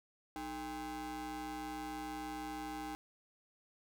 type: ring-modulated tone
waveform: 40% pulse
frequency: 246.9 Hz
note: B3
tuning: in tune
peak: -37 dBFS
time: 0.36-2.95 s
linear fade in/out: 0 ms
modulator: 554 Hz
effects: none